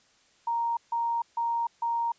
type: tone bursts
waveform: sine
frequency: 932.3 Hz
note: A#5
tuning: in tune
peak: -25 dBFS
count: 4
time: 0.47-2.12 s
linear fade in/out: 5 ms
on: 300 ms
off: 150 ms
effects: white hiss -63 dBFS RMS until 2.18 s + resampled to 16000 Hz